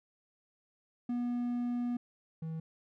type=tone pair in turn; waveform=triangle; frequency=242.4 / 160.98 Hz; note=B3 / E3; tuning=-32 / -41 cents; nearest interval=perfect fifth; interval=709 cents; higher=first; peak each=-29 / -34 dBFS; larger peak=first; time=1.09-1.97 / 2.42-2.6 s; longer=first; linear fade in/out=5 ms; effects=none